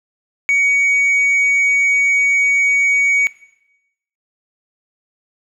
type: tone with tanh clipping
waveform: sine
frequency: 2248 Hz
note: C#7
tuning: 24 cents sharp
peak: -12 dBFS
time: 0.49-3.27 s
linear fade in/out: 0 ms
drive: 2 dB
effects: noise-tail reverb RT60 0.9 s tail -18 dB re dry